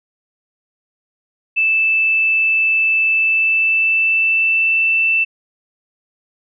sine tone with pitch glide, 2637 to 2661 Hz, E7 to E7, 0 to +16 cents, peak -12 dBFS, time 1.56-5.25 s, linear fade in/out 20 ms, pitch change +16 cents, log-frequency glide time 3.12-4.78 s, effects none

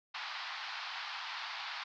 pink band-pass noise, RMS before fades -42 dBFS, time 0.14-1.84 s, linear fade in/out 10 ms, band 810 to 4900 Hz, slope 48 dB/octave, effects none

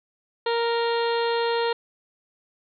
harmonic tone with a mistuned harmonic, 466.2 Hz, A#4, in tune, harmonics 1 / 2 / 3 / 4 / 5 / 6 / 7 / 8 / 9, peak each -23 / -27 / -34 / -35 / -42 / -38 / -39 / -39 / -36 dBFS, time 0.46-1.73 s, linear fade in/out 5 ms, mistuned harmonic 8, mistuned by -35 cents, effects none

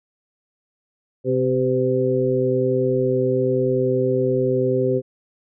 harmonic tone with a mistuned harmonic, 129.6 Hz, C3, 16 cents flat, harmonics 1 / 2 / 3 / 4, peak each -24 / -25 / -20 / -22 dBFS, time 1.24-5.02 s, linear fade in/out 50 ms, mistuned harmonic 4, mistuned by -29 cents, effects none

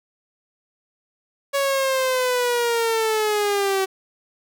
sawtooth linear sweep, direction down, 560 to 380.1 Hz, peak -15 dBFS, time 1.53-3.86 s, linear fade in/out 20 ms, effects none

